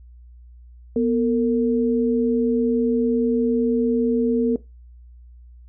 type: tone pair together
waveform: sine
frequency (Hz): 243.9 / 454.4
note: B3 / A#4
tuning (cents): -21 / -44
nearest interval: major seventh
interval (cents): 1077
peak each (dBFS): -19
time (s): 0.96-4.56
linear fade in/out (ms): 2
effects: noise-tail reverb RT60 0.2 s tail -17 dB re dry + added 60 Hz sine -42 dBFS peak until 5.68 s